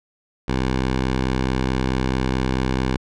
10% pulse tone, 64.6 Hz, C2, 21 cents flat, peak -11 dBFS, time 0.48-2.97 s, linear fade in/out 5 ms, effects low-pass 5000 Hz 12 dB/octave

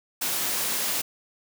white high-pass noise, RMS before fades -27 dBFS, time 0.21-1.02 s, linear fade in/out 10 ms, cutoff 140 Hz, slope 12 dB/octave, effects none

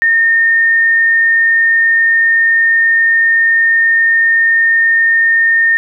sine tone, 1827 Hz, A#6, 35 cents flat, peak -7 dBFS, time 0.02-5.77 s, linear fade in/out 0 ms, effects none

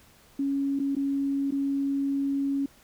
sine tone with dropouts, 277.2 Hz, C#4, in tune, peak -24 dBFS, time 0.39-2.66 s, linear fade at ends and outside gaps 5 ms, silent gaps 0.792-0.798 / 0.952-0.965 / 1.509-1.521 s, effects pink hiss -57 dBFS RMS until 2.83 s

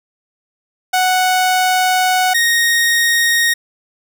sawtooth tone pair in turn, 740 / 1864.7 Hz, F#5 / A#6, 0 / 0 cents, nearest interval octave + major third, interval 1600 cents, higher second, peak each -8 dBFS, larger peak neither, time 0.93-2.34 / 2.34-3.54 s, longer first, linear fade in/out 10 ms, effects none

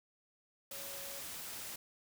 sine tone in noise, 554.4 Hz, C#5, in tune, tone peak -52 dBFS, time 0.71-1.2 s, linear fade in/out 5 ms, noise white, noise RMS -45 dBFS, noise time 0.71-1.76 s, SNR -10 dB, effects none

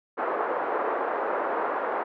pink band-pass noise, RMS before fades -28 dBFS, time 0.17-2.04 s, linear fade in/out 20 ms, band 410 to 1400 Hz, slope 24 dB/octave, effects none

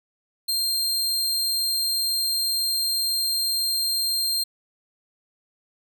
sawtooth tone, 4186 Hz, C8, in tune, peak -19 dBFS, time 0.48-4.44 s, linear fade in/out 10 ms, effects none

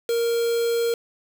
triangle tone with quantisation, 466.2 Hz, A#4, in tune, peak -18 dBFS, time 0.09-0.94 s, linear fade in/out 2 ms, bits 5, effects none

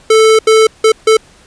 square tone bursts at uneven times, 440 Hz, A4, in tune, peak -5 dBFS, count 4, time 0.1-0.39 / 0.47-0.67 / 0.84-0.92 / 1.07-1.17 s, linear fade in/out 5 ms, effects pink hiss -44 dBFS RMS until 1.46 s + resampled to 22050 Hz

